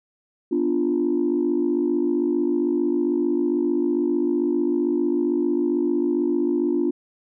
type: chord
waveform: sine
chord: B diminished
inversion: none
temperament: equal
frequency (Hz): 246.9 / 293.7 / 349.2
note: B3 / D4 / F4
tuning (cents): 0 / 0 / 0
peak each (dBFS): -25 / -22 / -21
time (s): 0.51-6.91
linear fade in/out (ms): 10
effects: tanh soft clip ceiling -12 dBFS